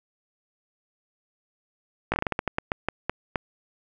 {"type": "slowing click train", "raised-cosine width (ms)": 0.5, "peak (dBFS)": -9, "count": 14, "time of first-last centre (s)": [2.12, 3.358], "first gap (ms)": 18, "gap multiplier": 1.25, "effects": []}